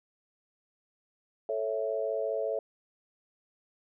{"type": "chord", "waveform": "sine", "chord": "A major", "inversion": "none", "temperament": "equal", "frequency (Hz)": [440, 554.4, 659.3], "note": ["A4", "C#5", "E5"], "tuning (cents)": [0, 0, 0], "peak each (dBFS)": -33, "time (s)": [1.49, 2.59], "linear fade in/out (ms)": 2, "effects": []}